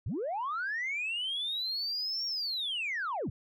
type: linear two-way sweep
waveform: sine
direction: up then down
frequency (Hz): 69.3 to 5588 to 69.3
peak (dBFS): -30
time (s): 0.06-3.3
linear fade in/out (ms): 5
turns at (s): 2.26
effects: tanh soft clip ceiling -28 dBFS